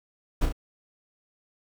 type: noise with echo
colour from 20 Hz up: brown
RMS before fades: -22 dBFS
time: 0.41-0.46 s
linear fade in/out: 10 ms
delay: 33 ms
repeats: 2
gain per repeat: -5 dB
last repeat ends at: 0.526 s
effects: none